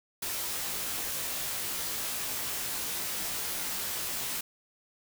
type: noise with comb filter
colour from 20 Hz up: white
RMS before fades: -34 dBFS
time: 0.22-4.41 s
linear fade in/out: 5 ms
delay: 18 ms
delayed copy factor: -0.8
effects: none